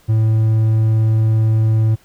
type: tone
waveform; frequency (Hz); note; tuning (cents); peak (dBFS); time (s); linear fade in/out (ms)
triangle; 110.3; A2; +5; -9; 0.08-1.96; 20
effects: pink hiss -52 dBFS RMS until 2.04 s